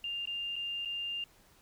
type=tone with dropouts; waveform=sine; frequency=2800 Hz; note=F7; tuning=4 cents sharp; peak=-34 dBFS; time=0.04-1.24 s; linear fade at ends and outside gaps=2 ms; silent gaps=0.256-0.273 / 0.558-0.563 / 0.85-0.856 s; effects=pink hiss -63 dBFS RMS until 1.61 s